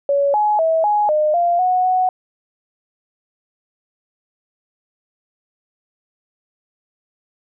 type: tone with pitch steps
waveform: sine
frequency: 563 / 842 / 648 / 835 / 609 / 694 / 734 / 740 Hz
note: C#5 / G#5 / E5 / G#5 / D#5 / F5 / F#5 / F#5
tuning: +27 / +24 / -30 / +9 / -37 / -11 / -14 / 0 cents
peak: -13 dBFS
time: 0.09-2.09 s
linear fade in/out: 2 ms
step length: 250 ms
effects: none